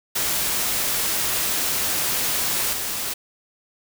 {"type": "noise with level steps", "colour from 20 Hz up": "white", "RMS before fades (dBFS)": [-23, -27], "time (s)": [0.15, 3.14], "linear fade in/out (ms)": 10, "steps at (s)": 2.73, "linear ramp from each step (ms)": 2, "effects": []}